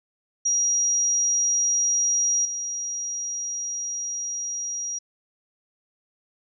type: tone with level steps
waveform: sine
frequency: 5730 Hz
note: F8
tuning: 44 cents sharp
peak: -19 / -27 dBFS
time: 0.45-4.99 s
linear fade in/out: 10 ms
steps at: 2.45 s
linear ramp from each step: 2 ms
effects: none